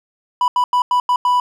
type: tone bursts at uneven times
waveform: triangle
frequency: 987.8 Hz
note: B5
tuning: in tune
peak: -10 dBFS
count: 6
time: 0.41-0.48 / 0.56-0.64 / 0.73-0.82 / 0.91-1 / 1.09-1.16 / 1.25-1.4 s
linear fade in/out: 2 ms
effects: none